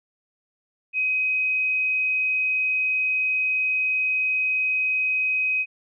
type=tone; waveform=sine; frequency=2523 Hz; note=D#7; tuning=23 cents sharp; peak=-20 dBFS; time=0.93-5.66 s; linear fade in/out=50 ms; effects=none